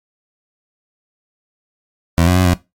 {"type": "tone with pitch steps", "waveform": "20% pulse", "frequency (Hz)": [84, 89.8, 92.1, 88.5], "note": ["E2", "F2", "F#2", "F2"], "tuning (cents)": [33, 49, -7, 23], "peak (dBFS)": -5, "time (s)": [2.18, 2.54], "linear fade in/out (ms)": 0, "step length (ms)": 90, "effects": ["noise-tail reverb RT60 0.2 s tail -18 dB re dry", "MP3 96 kbps"]}